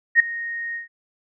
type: tone with ADSR envelope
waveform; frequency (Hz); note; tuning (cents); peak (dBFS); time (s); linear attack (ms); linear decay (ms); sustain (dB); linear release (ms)
sine; 1862; A#6; -2; -7; 0.15-0.88; 48; 7; -19; 130
effects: none